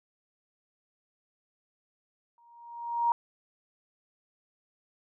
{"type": "tone with exponential growth", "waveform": "sine", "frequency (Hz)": 941, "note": "A#5", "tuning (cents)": 16, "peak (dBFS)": -20, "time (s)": [2.38, 3.12], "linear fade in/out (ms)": 1, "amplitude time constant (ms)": 160, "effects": []}